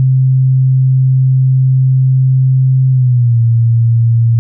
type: tone with pitch glide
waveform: sine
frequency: 130.81 to 115.87 Hz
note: C3 to A#2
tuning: 0 to -10 cents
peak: -6 dBFS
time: 0-4.39 s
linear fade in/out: 0 ms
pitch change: -210 cents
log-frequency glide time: 2.91-3.39 s
effects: none